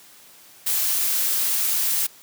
blue noise, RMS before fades -22 dBFS, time 0.66-2.07 s, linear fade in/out 10 ms, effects white hiss -49 dBFS RMS until 2.22 s + high-pass 100 Hz 12 dB/octave

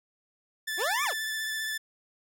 sawtooth tone with vibrato, 1753 Hz, A6, 7 cents flat, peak -27 dBFS, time 0.67-1.78 s, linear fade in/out 10 ms, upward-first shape triangle, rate 15 Hz, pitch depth 24 cents each way
25% pulse linear two-way sweep, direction up then down, 304.5 to 1225 to 304.5 Hz, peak -24 dBFS, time 0.77-1.14 s, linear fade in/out 50 ms, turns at 1.04 s
effects none

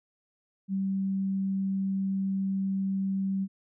sine tone, 193.4 Hz, G3, 23 cents flat, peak -26 dBFS, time 0.68-3.48 s, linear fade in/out 50 ms, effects none

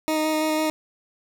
20% pulse tone with vibrato, 311.1 Hz, D#4, in tune, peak -16 dBFS, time 0.08-0.7 s, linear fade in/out 0 ms, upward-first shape square, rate 6 Hz, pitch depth 9 cents each way, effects none

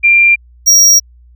sine / square tone pair in turn, 2380 / 5661 Hz, D7 / F8, +22 / +23 cents, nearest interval octave + minor third, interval 1501 cents, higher second, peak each -4 dBFS, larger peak neither, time 0.03-0.36 / 0.66-1 s, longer second, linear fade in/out 20 ms, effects added 60 Hz sine -39 dBFS peak until 1.35 s

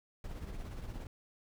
brown noise with tremolo, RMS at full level -40 dBFS, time 0.24-1.07 s, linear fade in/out 2 ms, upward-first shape triangle, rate 17 Hz, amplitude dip 55%, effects none

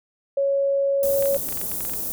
sine tone, 554.4 Hz, C#5, in tune, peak -18 dBFS, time 0.37-1.37 s, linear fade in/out 5 ms
white band-stop noise, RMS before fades -28 dBFS, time 1.03-2.12 s, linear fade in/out 0 ms, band 480 to 11000 Hz, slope 12 dB/octave
clicks, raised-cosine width 0.3 ms, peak -20 dBFS, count 12, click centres 1.225 / 1.257 / 1.346 / 1.488 / 1.525 / 1.574 / 1.614 / 1.717 / 1.807 / 1.851 / 1.896 / 1.937 s
effects none

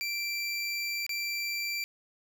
25% pulse tone with dropouts, 2349 Hz, D7, in tune, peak -27 dBFS, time 0.01-1.84 s, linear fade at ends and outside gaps 0 ms, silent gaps 1.065-1.093 s, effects none

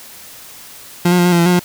30% pulse tone with pitch steps, 174.7 / 179 / 175.2 / 178.4 / 172 / 169.7 / 179.1 / 177.4 Hz, F3 / F3 / F3 / F3 / F3 / F3 / F3 / F3, +1 / +43 / +6 / +37 / -26 / -49 / +44 / +27 cents, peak -7 dBFS, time 1.05-1.594 s, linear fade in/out 5 ms, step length 68 ms, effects white hiss -37 dBFS RMS until 1.64 s

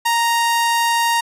sawtooth tone, 932 Hz, A#5, 1 cent flat, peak -11 dBFS, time 0.05-1.21 s, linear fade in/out 10 ms, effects resampled to 32000 Hz

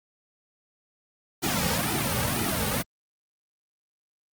pink noise with flanger, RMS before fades -26 dBFS, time 1.42-2.83 s, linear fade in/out 20 ms, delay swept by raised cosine 1.8 to 3 ms, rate 2 Hz, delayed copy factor -0.95, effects high-pass 60 Hz 12 dB/octave + Opus 48 kbps

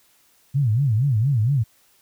sine tone with vibrato, 123.47 Hz, B2, in tune, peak -16 dBFS, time 0.54-1.64 s, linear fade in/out 20 ms, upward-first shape sine, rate 4.3 Hz, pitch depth 280 cents each way, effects white hiss -59 dBFS RMS until 2.01 s

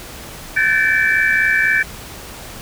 sine tone cluster, 1536 / 1718 / 1782 / 2317 Hz, G6 / A6 / A6 / D7, -36 / -42 / +22 / -24 cents, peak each -18 dBFS, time 0.56-1.83 s, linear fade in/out 10 ms, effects pink hiss -34 dBFS RMS until 2.61 s

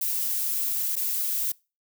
violet noise with dropouts, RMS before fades -27 dBFS, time 0.01-1.52 s, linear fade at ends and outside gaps 5 ms, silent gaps 0.956-0.964 s, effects noise-tail reverb RT60 0.3 s tail -24 dB re dry

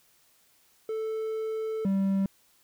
triangle tone pair in turn, 440 / 194.53 Hz, A4 / G3, 0 / -13 cents, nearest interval octave + major second, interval 1413 cents, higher first, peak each -27 / -21 dBFS, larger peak second, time 0.89-1.85 / 1.85-2.26 s, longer first, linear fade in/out 2 ms, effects white hiss -64 dBFS RMS until 2.63 s

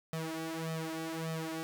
sawtooth tone with flanger, 161.7 Hz, E3, 33 cents flat, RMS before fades -38 dBFS, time 0.13-1.63 s, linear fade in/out 0 ms, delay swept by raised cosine 1.6 to 3.6 ms, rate 1.7 Hz, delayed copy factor +1, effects none

